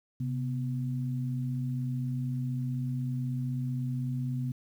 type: tone pair together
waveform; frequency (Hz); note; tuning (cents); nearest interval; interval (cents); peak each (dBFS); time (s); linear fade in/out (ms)
sine; 130.93 / 246.9; C3 / B3; +2 / 0; major seventh; 1098; -30 / -36; 0.2-4.52; 5
effects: 10-bit